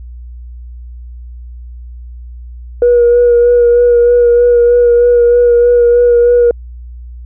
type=tone with vibrato; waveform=sine; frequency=480 Hz; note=B4; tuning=49 cents flat; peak=-3 dBFS; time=2.82-6.51 s; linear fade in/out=2 ms; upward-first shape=sine; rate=3.2 Hz; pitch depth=17 cents each way; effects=tanh soft clip ceiling -1 dBFS + added 60 Hz sine -26 dBFS peak until 7.25 s